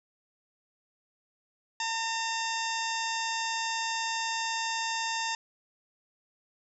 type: harmonic tone with a mistuned harmonic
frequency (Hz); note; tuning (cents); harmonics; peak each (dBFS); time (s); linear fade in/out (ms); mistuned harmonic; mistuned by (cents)
908; A#5; -46; 1 / 2 / 3 / 4 / 5 / 6 / 7 / 8; -33 / -36 / -38 / -39 / -40 / -41 / -41 / -42; 1.8-5.35; 2; 5; +120
effects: none